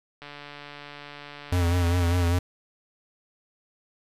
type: click train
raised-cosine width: 0.3 ms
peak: -25 dBFS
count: 299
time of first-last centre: 0.22-2.275 s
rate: 145 Hz
type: tone with vibrato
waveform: square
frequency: 87.31 Hz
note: F2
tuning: in tune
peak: -21 dBFS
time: 1.52-2.39 s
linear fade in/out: 5 ms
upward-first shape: sine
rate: 5 Hz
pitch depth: 47 cents each way
effects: resampled to 32000 Hz